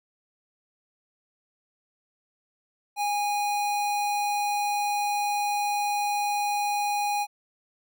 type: tone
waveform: square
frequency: 822 Hz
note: G#5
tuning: 18 cents flat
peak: -25 dBFS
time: 2.96-7.27 s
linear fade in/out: 50 ms
effects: none